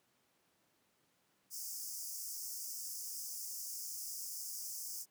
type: high-pass noise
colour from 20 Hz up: pink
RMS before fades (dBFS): -44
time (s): 1.5-5.06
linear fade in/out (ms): 50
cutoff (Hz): 5000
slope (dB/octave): 96
effects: pink hiss -75 dBFS RMS until 5.1 s + high-pass 150 Hz 12 dB/octave